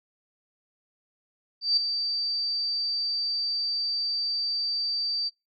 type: tone with ADSR envelope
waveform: sine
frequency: 4646 Hz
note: D8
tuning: 20 cents flat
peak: -17 dBFS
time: 1.61-5.3 s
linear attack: 160 ms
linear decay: 8 ms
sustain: -8 dB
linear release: 26 ms
effects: noise-tail reverb RT60 0.2 s tail -20 dB re dry